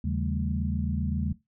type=tone cluster; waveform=sine; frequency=79.6 / 138.3 / 159.4 / 195.5 / 223.2 Hz; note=D#2 / C#3 / D#3 / G3 / A3; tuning=+40 / -4 / +42 / -4 / +25 cents; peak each=-29 / -34 / -36 / -33 / -34 dBFS; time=0.04-1.33 s; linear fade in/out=5 ms; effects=noise-tail reverb RT60 0.2 s tail -18 dB re dry